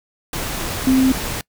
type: tone in noise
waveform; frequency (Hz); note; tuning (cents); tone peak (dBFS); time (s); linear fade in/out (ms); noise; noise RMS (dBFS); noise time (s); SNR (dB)
sine; 261.6; C4; 0; -11; 0.87-1.12; 2; pink; -25; 0.33-1.41; +11
effects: noise-tail reverb RT60 0.1 s tail -24 dB re dry